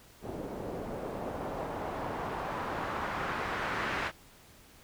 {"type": "noise with low-pass filter sweep", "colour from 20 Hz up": "white", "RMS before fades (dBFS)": -36, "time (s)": [0.21, 4.12], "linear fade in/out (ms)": 50, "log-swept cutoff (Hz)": [450, 1800], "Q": 1.3, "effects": ["pink hiss -57 dBFS RMS until 4.83 s"]}